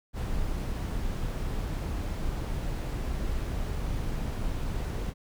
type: noise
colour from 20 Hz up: brown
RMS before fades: -31 dBFS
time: 0.13-5.14 s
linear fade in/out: 50 ms
effects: none